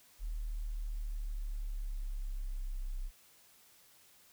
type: linear sweep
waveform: sine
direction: down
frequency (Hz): 38.89 to 31.96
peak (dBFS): -35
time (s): 0.19-3.11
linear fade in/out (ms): 50
effects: white hiss -63 dBFS RMS until 4.32 s